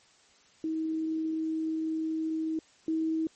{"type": "tone pair in turn", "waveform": "sine", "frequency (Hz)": [318.6, 320.4], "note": ["D#4", "E4"], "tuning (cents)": [41, -49], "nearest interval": "unison", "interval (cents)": 10, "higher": "second", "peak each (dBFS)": [-28, -26], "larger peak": "second", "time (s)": [[0.64, 2.59], [2.88, 3.27]], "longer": "first", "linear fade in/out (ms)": 2, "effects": ["white hiss -61 dBFS RMS until 3.35 s", "MP3 32 kbps"]}